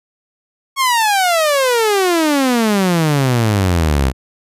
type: exponential sweep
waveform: sawtooth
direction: down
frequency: 1108.7 to 62.4 Hz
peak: -8 dBFS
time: 0.76-4.13 s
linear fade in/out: 50 ms
effects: resampled to 32000 Hz

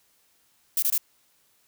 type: noise bursts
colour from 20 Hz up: violet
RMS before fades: -23 dBFS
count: 3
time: 0.77-0.978 s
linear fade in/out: 2 ms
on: 54 ms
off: 23 ms
effects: white hiss -65 dBFS RMS until 1.67 s

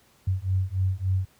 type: beating tone pair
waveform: sine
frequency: 92.5 / 96 Hz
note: F#2 / G2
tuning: 0 / -36 cents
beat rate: 3.5 Hz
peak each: -25 dBFS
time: 0.27-1.25 s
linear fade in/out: 5 ms
effects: pink hiss -60 dBFS RMS until 1.39 s + high-pass 60 Hz 12 dB/octave

